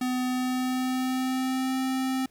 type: tone with pitch glide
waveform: square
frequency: 252.5 to 261.6 Hz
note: B3 to C4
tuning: +39 to 0 cents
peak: -26 dBFS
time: 0.01-2.26 s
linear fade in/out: 5 ms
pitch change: +61 cents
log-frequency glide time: 0.24-1.79 s
effects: pink hiss -64 dBFS RMS until 2.3 s